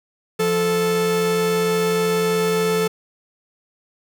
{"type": "tone pair together", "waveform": "45% pulse", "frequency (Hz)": [174, 438.5], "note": ["F3", "A4"], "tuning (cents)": [-6, -6], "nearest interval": "octave + major third", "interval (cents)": 1600, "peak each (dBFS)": [-24, -18], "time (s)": [0.39, 2.88], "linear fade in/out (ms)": 10, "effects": []}